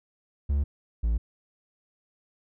triangle tone pair in turn, 71.2 / 56.33 Hz, C#2 / A1, +47 / +41 cents, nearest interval major third, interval 406 cents, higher first, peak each -20 / -20 dBFS, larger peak neither, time 0.49-0.64 / 1.03-1.18 s, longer neither, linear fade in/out 10 ms, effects none

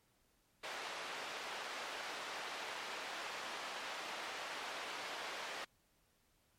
pink band-pass noise, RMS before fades -45 dBFS, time 0.63-5.65 s, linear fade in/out 10 ms, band 640 to 3900 Hz, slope 12 dB/octave, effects pink hiss -75 dBFS RMS until 6.58 s + MP3 64 kbps

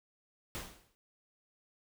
pink noise with exponential decay, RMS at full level -38 dBFS, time 0.55-0.95 s, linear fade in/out 0 ms, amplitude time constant 85 ms, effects none

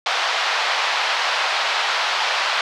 pink band-pass noise, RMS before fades -21 dBFS, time 0.06-2.61 s, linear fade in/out 2 ms, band 730 to 4700 Hz, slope 24 dB/octave, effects none

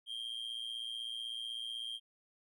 triangle tone with amplitude modulation, 3198 Hz, G7, 34 cents sharp, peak -34 dBFS, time 0.06-2 s, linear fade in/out 50 ms, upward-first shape sine, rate 116 Hz, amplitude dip 80%, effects none

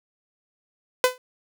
sawtooth tone with exponential decay, 505 Hz, B4, 39 cents sharp, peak -8 dBFS, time 1.04-1.18 s, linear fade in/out 1 ms, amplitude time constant 29 ms, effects none

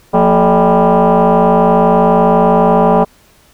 sine tone with frequency modulation, 176 Hz, F3, 14 cents sharp, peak -5 dBFS, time 0.13-3.05 s, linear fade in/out 20 ms, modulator 202 Hz, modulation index 4.1, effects tanh soft clip ceiling -2 dBFS + pink hiss -48 dBFS RMS until 3.53 s

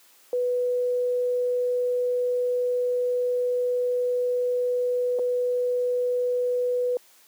sine tone with dropouts, 493.9 Hz, B4, in tune, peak -21 dBFS, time 0.33-6.97 s, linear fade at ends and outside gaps 1 ms, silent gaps 5.188-5.193 s, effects white hiss -56 dBFS RMS until 7.27 s + high-pass 300 Hz 12 dB/octave

